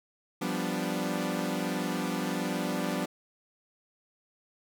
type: chord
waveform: sawtooth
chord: G dominant seventh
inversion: third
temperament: equal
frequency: 174.61 / 196 / 246.9 / 293.7 Hz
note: F3 / G3 / B3 / D4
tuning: 0 / 0 / 0 / 0 cents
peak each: -31 dBFS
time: 0.41-3.06 s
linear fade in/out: 10 ms
effects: none